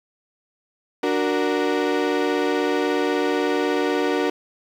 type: chord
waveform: 35% pulse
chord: D augmented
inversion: none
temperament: equal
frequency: 293.7 / 370 / 466.2 Hz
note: D4 / F#4 / A#4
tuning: 0 / 0 / 0 cents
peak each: -22 dBFS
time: 1.03-4.3 s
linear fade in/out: 5 ms
effects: low-pass 4000 Hz 12 dB/octave + 8-bit